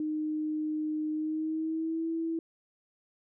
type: tone with pitch glide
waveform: sine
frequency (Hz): 307.6 to 327.8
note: D#4 to E4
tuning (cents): -20 to -10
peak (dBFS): -29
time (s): 0-2.39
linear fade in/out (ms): 2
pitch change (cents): +110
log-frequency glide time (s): 1.11-2.08
effects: none